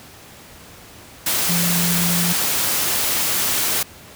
sine tone in noise, 173.1 Hz, F3, 15 cents flat, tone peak -20 dBFS, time 1.49-2.33 s, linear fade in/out 5 ms, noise white, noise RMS -20 dBFS, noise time 1.26-3.83 s, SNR -3 dB, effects pink hiss -42 dBFS RMS until 4.15 s + high-pass 60 Hz 12 dB/octave

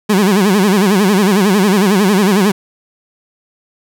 30% pulse tone with vibrato, 197.6 Hz, G3, 14 cents sharp, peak -6 dBFS, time 0.09-2.52 s, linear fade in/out 10 ms, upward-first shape sine, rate 11 Hz, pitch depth 150 cents each way, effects none

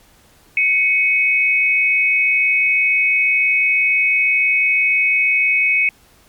sine tone pair together, 2217 / 2531 Hz, C#7 / D#7, 0 / +29 cents, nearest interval major second, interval 229 cents, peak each -15 dBFS, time 0.57-5.89 s, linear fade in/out 2 ms, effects pink hiss -51 dBFS RMS until 6.28 s + MP3 96 kbps

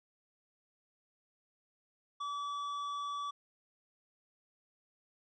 sine tone with tanh clipping, 1149 Hz, D6, 38 cents flat, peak -38 dBFS, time 2.2-3.31 s, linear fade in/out 10 ms, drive 12 dB, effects low-pass 6000 Hz 12 dB/octave

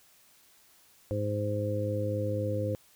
harmonic tone, 103.83 Hz, G#2, in tune, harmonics 1 / 2 / 3 / 4 / 5, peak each -31 / -40 / -37 / -41 / -32 dBFS, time 1.11-2.75 s, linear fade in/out 0 ms, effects white hiss -61 dBFS RMS until 2.95 s

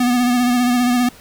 square tone with vibrato, 245.6 Hz, B3, 9 cents flat, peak -14 dBFS, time 0-1.09 s, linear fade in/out 5 ms, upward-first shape sine, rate 15 Hz, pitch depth 33 cents each way, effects pink hiss -43 dBFS RMS until 1.2 s

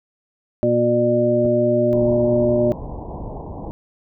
harmonic tone, 119.9 Hz, A#2, 49 cents sharp, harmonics 1 / 2 / 3 / 5, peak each -24 / -21 / -20 / -17 dBFS, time 0.63-2.72 s, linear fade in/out 0 ms
clicks, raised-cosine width 2 ms, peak -17 dBFS, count 2, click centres 1.449 / 1.461 s
pink low-pass noise, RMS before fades -31 dBFS, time 1.93-3.71 s, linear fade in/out 0 ms, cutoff 1000 Hz, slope 96 dB/octave
effects none

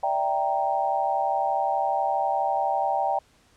sine chord, E half-diminished seventh, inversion third, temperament equal, 587.3 / 659.3 / 784 / 932.3 Hz, D5 / E5 / G5 / Bb5, 0 / 0 / 0 / 0 cents, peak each -30 / -30 / -24 / -29 dBFS, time 0.03-3.19 s, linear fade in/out 5 ms, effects pink hiss -60 dBFS RMS until 3.56 s + low-pass 9000 Hz 12 dB/octave

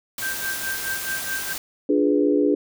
white noise, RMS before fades -30 dBFS, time 0.18-1.58 s, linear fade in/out 2 ms
sine tone with tremolo, 1572 Hz, G6, 4 cents sharp, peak -24 dBFS, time 0.22-1.53 s, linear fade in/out 5 ms, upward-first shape sine, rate 4.7 Hz, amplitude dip 85%
sine chord, D diminished seventh, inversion none, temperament equal, 293.7 / 349.2 / 415.3 / 493.9 Hz, D4 / F4 / Ab4 / Cb5, 0 / 0 / 0 / 0 cents, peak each -19 / -25 / -21 / -25 dBFS, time 1.89-2.55 s, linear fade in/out 5 ms
effects none

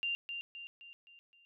sine tone with echo, 2785 Hz, F7, 5 cents flat, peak -32 dBFS, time 0.03-0.15 s, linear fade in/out 0 ms, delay 260 ms, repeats 5, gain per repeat -6 dB, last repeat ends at 1.45 s, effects none

